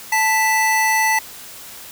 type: tone pair together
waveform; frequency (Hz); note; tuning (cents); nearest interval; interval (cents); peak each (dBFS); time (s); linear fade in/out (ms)
square; 880 / 1977.4; A5 / B6; 0 / +2; octave + major second; 1402; -18; 0.12-1.19; 5
effects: white hiss -37 dBFS RMS until 1.91 s